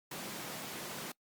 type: high-pass noise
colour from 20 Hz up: pink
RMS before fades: -43 dBFS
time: 0.11-1.12 s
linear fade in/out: 5 ms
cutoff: 150 Hz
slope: 24 dB/octave
effects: noise-tail reverb RT60 0.1 s tail -23 dB re dry + Opus 48 kbps